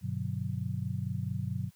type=chord; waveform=sine; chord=G major seventh; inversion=none; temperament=just; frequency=98 / 122.5 / 147 / 183.75 Hz; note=G2 / B2 / D3 / F#3; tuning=0 / -14 / +2 / -12 cents; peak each=-36 / -35 / -39 / -38 dBFS; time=0.01-1.71 s; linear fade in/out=50 ms; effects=white hiss -66 dBFS RMS until 1.75 s